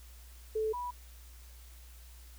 sine tone pair in turn, 436.4 / 979.7 Hz, A4 / B5, -14 / -14 cents, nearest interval octave + major second, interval 1400 cents, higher second, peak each -29 / -35 dBFS, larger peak first, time 0.55-0.73 / 0.73-0.91 s, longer neither, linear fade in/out 10 ms, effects added 60 Hz sine -50 dBFS peak until 2.38 s + white hiss -59 dBFS RMS until 2.38 s

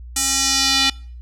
square tone with band-pass filter sweep, 270.2 Hz, C#4, 44 cents flat, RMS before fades -18 dBFS, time 0.16-0.9 s, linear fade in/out 5 ms, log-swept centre 8000 to 3700 Hz, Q 2.1, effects noise-tail reverb RT60 0.5 s tail -25 dB re dry + added 60 Hz sine -33 dBFS peak until 1.21 s

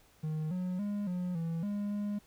triangle tone with pitch steps, 155.6 / 182 / 205 / 179.7 / 165.3 / 204.6 / 205.8 Hz, D#3 / F#3 / G#3 / F3 / E3 / G#3 / G#3, 0 / -28 / -22 / +50 / +5 / -26 / -16 cents, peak -30 dBFS, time 0.23-2.19 s, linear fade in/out 10 ms, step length 280 ms, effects pink hiss -64 dBFS RMS until 2.26 s

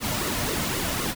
pink noise with flanger, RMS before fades -27 dBFS, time 0-1.15 s, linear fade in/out 50 ms, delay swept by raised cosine 1.2 to 2.6 ms, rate 3.9 Hz, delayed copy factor -0.55, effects none

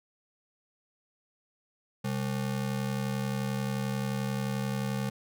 square ring-modulated tone, 164.81 Hz, E3, in tune, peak -27 dBFS, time 2.04-5.1 s, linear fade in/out 10 ms, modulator 35.7 Hz, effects none

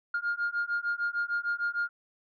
sine beating tone pair, 1410 / 1416.6 Hz, F6 / F6, +16 / +24 cents, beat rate 6.6 Hz, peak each -30 dBFS, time 0.14-1.89 s, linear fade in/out 5 ms, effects tanh soft clip ceiling -23 dBFS

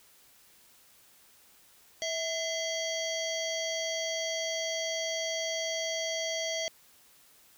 harmonic tone with a mistuned harmonic, 650 Hz, E5, 24 cents flat, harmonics 1 / 3 / 5 / 7 / 9 / 10, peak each -34 / -38 / -37 / -39 / -40 / -45 dBFS, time 2.02-6.68 s, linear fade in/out 0 ms, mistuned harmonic 3, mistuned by +79 cents, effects white hiss -60 dBFS RMS until 7.57 s

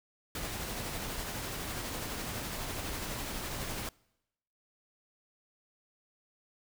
pink noise with tremolo, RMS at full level -37 dBFS, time 0.35-3.89 s, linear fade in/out 2 ms, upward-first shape sine, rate 12 Hz, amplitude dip 25%, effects noise-tail reverb RT60 0.9 s tail -25 dB re dry

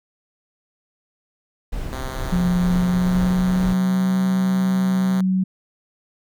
brown noise with tremolo, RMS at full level -26 dBFS, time 1.72-3.74 s, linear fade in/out 10 ms, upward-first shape triangle, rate 2.2 Hz, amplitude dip 35%
5% pulse tone, 130.7 Hz, C3, 1 cent flat, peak -19 dBFS, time 1.93-5.21 s, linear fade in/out 0 ms
sine tone with pitch glide, 177.6 to 187.4 Hz, F3 to F#3, +29 to +22 cents, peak -16 dBFS, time 2.32-5.44 s, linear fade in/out 10 ms, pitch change +93 cents, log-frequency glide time 2.53-4.16 s
effects none

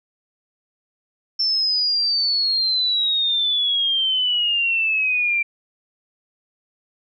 sine exponential sweep, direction down, 5370 to 2349 Hz, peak -17 dBFS, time 1.39-5.43 s, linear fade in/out 10 ms, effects none

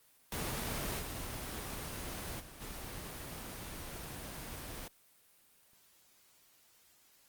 pink noise with level steps, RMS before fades -37 / -41 / -51 / -44 dBFS, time 0.32-4.88 s, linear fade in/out 2 ms, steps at 0.99 / 2.39 / 2.6 s, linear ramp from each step 20 ms, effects white hiss -66 dBFS RMS until 7.28 s + Opus 24 kbps

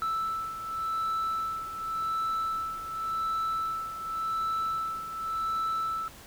sine beating tone pair, 1318.5 / 1319.39 Hz, E6 / E6, 0 / +1 cents, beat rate 0.89 Hz, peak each -33 / -28 dBFS, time 0.02-6.08 s, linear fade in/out 0 ms, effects tanh soft clip ceiling -26 dBFS + pink hiss -49 dBFS RMS until 6.26 s

